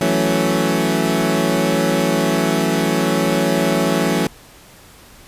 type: chord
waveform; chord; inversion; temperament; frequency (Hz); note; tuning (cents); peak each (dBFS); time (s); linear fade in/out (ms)
20% pulse; F# minor seventh; third; equal; 164.81 / 185 / 220 / 277.2; E3 / F#3 / A3 / C#4; 0 / 0 / 0 / 0; -16; 0.01-4.27; 2
effects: pink hiss -44 dBFS RMS until 5.27 s + resampled to 32000 Hz